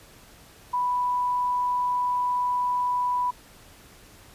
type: tone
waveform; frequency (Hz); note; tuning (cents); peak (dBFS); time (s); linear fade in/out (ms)
sine; 987.8; B5; 0; -22; 0.73-3.31; 10
effects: pink hiss -51 dBFS RMS until 4.34 s + resampled to 32000 Hz